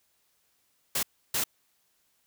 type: noise bursts at uneven times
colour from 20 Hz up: white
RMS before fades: -28 dBFS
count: 2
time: 0.95-1.03 / 1.34-1.44 s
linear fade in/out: 5 ms
effects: white hiss -71 dBFS RMS until 2.26 s